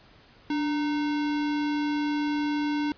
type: tone with sample-and-hold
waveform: sine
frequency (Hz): 293.7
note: D4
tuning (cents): 0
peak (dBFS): -24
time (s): 0.5-2.92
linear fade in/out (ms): 2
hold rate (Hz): 1225
effects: pink hiss -55 dBFS RMS until 2.97 s + resampled to 11025 Hz